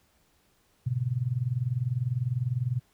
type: tone with tremolo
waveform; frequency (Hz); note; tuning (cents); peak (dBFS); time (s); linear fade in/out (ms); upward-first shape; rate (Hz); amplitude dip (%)
sine; 123.6; B2; +2; -22; 0.86-2.8; 10; sine; 20; 85
effects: pink hiss -67 dBFS RMS until 2.93 s